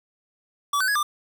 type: tone with pitch steps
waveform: square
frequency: 1148 / 1519 / 1668 / 1191 Hz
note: D6 / F#6 / G#6 / D6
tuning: -40 / +45 / +7 / +24 cents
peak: -21 dBFS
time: 0.73-1.03 s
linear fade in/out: 5 ms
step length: 75 ms
effects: 8-bit